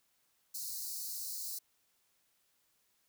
white high-pass noise, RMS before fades -41 dBFS, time 0.54-1.59 s, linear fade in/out 10 ms, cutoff 4100 Hz, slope 96 dB/octave, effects white hiss -75 dBFS RMS until 3.08 s

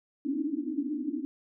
white band-pass noise, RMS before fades -32 dBFS, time 0.25-1.25 s, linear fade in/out 0 ms, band 260 to 310 Hz, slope 96 dB/octave, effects none

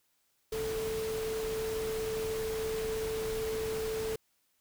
sine tone in noise, 441 Hz, A4, 4 cents sharp, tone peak -32 dBFS, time 0.52-4.16 s, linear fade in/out 5 ms, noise pink, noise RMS -41 dBFS, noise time 0.52-4.16 s, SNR +6 dB, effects white hiss -74 dBFS RMS until 4.6 s

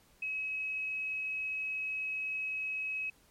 sine tone, 2558 Hz, D#7, 47 cents sharp, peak -33 dBFS, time 0.22-3.1 s, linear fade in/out 5 ms, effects pink hiss -65 dBFS RMS until 3.3 s + MP3 64 kbps

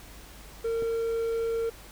triangle tone, 457.5 Hz, A#4, 32 cents flat, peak -24 dBFS, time 0.64-1.7 s, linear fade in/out 10 ms
clicks, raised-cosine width 2 ms, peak -26 / -31 dBFS, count 2, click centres 0.823 / 0.831 s
effects added 50 Hz sine -49 dBFS peak until 1.91 s + pink hiss -49 dBFS RMS until 1.91 s

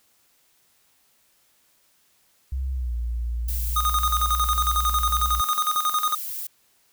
sine tone with pitch glide, 65.8 to 58.62 Hz, C2 to A#1, +10 to +10 cents, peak -24 dBFS, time 2.52-5.41 s, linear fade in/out 5 ms, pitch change -200 cents, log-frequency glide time 2.72-2.94 s
violet noise, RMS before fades -32 dBFS, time 3.48-6.47 s, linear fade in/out 5 ms
square tone with tremolo, 1235 Hz, D#6, 13 cents flat, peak -20 dBFS, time 3.76-6.15 s, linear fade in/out 5 ms, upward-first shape square, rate 11 Hz, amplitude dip 70%
effects white hiss -63 dBFS RMS until 6.92 s

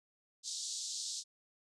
white band-pass noise, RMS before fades -41 dBFS, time 0.43-1.24 s, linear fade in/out 50 ms, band 3700 to 7900 Hz, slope 48 dB/octave, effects none

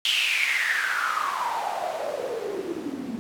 white noise with band-pass filter sweep, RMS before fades -27 dBFS, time 0.05-3.19 s, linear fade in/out 0 ms, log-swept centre 3100 to 230 Hz, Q 7.4, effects none

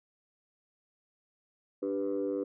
sine chord, G major, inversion second, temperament equal, 293.7 / 392 / 493.9 Hz, D4 / G4 / B4, 0 / 0 / 0 cents, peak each -33 dBFS, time 1.82-2.44 s, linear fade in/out 10 ms, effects tanh soft clip ceiling -24 dBFS

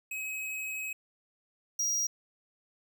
square tone pair in turn, 2548 / 5720 Hz, D#7 / F8, +41 / +41 cents, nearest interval octave + major second, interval 1400 cents, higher second, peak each -35 / -28 dBFS, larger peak second, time 0.11-0.93 / 1.79-2.07 s, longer first, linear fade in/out 5 ms, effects none

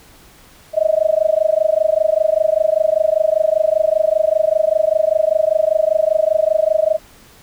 sine tone with amplitude modulation, 630 Hz, D#5, 21 cents sharp, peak -8 dBFS, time 0.73-6.99 s, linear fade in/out 50 ms, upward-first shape sine, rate 25.1 Hz, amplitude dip 100%, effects pink hiss -46 dBFS RMS until 7.42 s

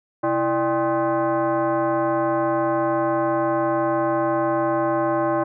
sine tone with frequency modulation, 130.81 Hz, C3, in tune, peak -18 dBFS, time 0.23-5.44 s, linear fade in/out 10 ms, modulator 463 Hz, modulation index 2.1, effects none

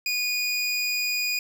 25% pulse tone, 2460 Hz, D#7, 20 cents flat, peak -20 dBFS, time 0.06-1.39 s, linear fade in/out 2 ms, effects none

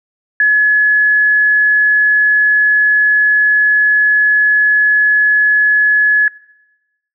sine tone, 1700 Hz, G#6, 40 cents sharp, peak -7 dBFS, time 0.4-6.28 s, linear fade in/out 2 ms, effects noise-tail reverb RT60 1.0 s tail -22 dB re dry

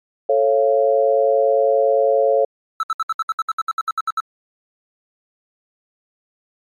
sine chord, A augmented, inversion none, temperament just, 440 / 550 / 687.5 Hz, A4 / C#5 / E#5, 0 / -14 / -27 cents, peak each -18 / -15 / -20 dBFS, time 0.29-2.45 s, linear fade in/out 5 ms
triangle tone bursts, 1317 Hz, E6, 2 cents flat, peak -15 dBFS, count 15, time 2.8-4.203 s, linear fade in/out 2 ms, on 31 ms, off 67 ms
effects MP3 64 kbps

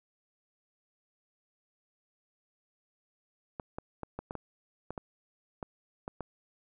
clicks, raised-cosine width 1 ms, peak -23 dBFS, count 11, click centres 3.598 / 3.785 / 4.033 / 4.19 / 4.309 / 4.353 / 4.906 / 4.978 / 5.628 / 6.079 / 6.207 s, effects none

